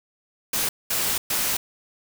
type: noise bursts at uneven times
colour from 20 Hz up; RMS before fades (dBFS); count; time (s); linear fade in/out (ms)
white; -24; 3; 0.53-0.69 / 0.9-1.18 / 1.3-1.57; 5
effects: none